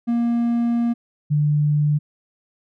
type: tone pair in turn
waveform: triangle / sine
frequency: 235.6 / 148.42 Hz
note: A#3 / D3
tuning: +19 / +19 cents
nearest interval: minor sixth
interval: 800 cents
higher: first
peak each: -15 dBFS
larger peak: neither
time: 0.07-0.94 / 1.3-1.99 s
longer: first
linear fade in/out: 20 ms
effects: none